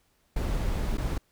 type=noise with dropouts; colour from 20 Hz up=brown; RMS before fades=-28 dBFS; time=0.36-1.18 s; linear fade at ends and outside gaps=5 ms; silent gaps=0.973-0.98 s; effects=pink hiss -69 dBFS RMS until 1.31 s